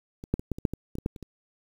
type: clicks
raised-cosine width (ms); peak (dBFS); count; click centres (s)
3; -26 / -10 / -21 / -15 / -24 / -10 / -19 / -23 / -20 / -13 / -30 / -27; 12; 0.239 / 0.34 / 0.395 / 0.517 / 0.585 / 0.652 / 0.736 / 0.954 / 0.985 / 1.061 / 1.162 / 1.227
effects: 8-bit